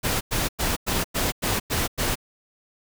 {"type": "noise bursts", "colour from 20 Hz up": "pink", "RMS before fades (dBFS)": -24, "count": 8, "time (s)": [0.03, 2.156], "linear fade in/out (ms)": 20, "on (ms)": 180, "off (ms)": 98, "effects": []}